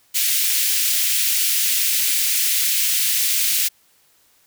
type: high-pass noise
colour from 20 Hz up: white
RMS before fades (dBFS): -19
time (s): 0.14-3.69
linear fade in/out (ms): 20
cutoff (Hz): 2100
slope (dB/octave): 24
effects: white hiss -58 dBFS RMS until 4.46 s